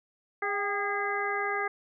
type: harmonic tone with a mistuned harmonic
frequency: 408.1 Hz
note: G#4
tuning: 30 cents flat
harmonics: 1 / 2 / 3 / 4 / 5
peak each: -34 / -34 / -34 / -34 / -34 dBFS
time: 0.42-1.68 s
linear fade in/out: 5 ms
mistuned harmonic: 2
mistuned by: -55 cents
effects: none